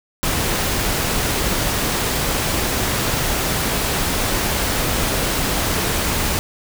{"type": "noise", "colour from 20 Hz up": "pink", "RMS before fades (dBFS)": -20, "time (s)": [0.23, 6.39], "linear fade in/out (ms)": 0, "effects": []}